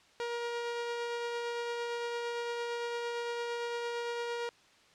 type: tone with tremolo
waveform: sawtooth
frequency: 473.6 Hz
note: A#4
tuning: 27 cents sharp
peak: -29 dBFS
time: 0.2-4.49 s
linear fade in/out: 0 ms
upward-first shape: triangle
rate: 8.8 Hz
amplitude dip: 25%
effects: white hiss -62 dBFS RMS until 4.94 s + low-pass 5000 Hz 12 dB/octave